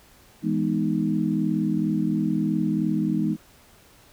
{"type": "chord", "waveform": "sine", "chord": "E major seventh", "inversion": "none", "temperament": "equal", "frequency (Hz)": [164.81, 207.7, 246.9, 311.1], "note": ["E3", "G#3", "B3", "D#4"], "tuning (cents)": [0, 0, 0, 0], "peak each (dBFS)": [-27, -25, -28, -26], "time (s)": [0.42, 3.37], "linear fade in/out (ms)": 50, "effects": ["pink hiss -54 dBFS RMS until 4.12 s"]}